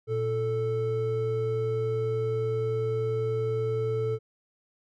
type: tone pair together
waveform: triangle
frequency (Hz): 116.54 / 440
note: A#2 / A4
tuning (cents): 0 / 0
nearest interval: octave + major seventh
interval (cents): 2300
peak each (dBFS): -28 / -25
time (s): 0.07-4.19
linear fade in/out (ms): 50
effects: none